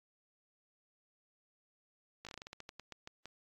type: slowing click train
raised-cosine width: 0.2 ms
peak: -29 dBFS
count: 15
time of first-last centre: 2.25-3.256 s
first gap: 17 ms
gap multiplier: 1.2
effects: AAC 32 kbps